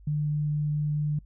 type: tone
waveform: sine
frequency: 149.2 Hz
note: D3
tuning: 28 cents sharp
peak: -24 dBFS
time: 0.07-1.19 s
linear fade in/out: 5 ms
effects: noise-tail reverb RT60 0.1 s tail -25 dB re dry + added 50 Hz sine -48 dBFS peak until 1.25 s